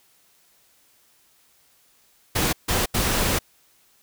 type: noise bursts at uneven times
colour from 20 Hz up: pink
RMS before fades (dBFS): -22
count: 3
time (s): 2.35-2.53 / 2.68-2.86 / 2.94-3.39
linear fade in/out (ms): 10
effects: white hiss -60 dBFS RMS until 4.02 s